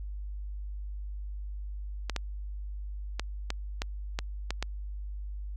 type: clicks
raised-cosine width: 0.2 ms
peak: -14 dBFS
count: 8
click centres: 2.097 / 2.163 / 3.196 / 3.504 / 3.819 / 4.189 / 4.506 / 4.626 s
effects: added 50 Hz sine -35 dBFS peak until 5.56 s